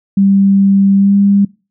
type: tone with pitch glide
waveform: sine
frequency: 196.6 to 200 Hz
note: G3 to G3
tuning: +5 to +35 cents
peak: -6 dBFS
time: 0.17-1.45 s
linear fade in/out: 5 ms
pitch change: +30 cents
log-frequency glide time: 0.96-1.15 s
effects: noise-tail reverb RT60 0.3 s tail -23 dB re dry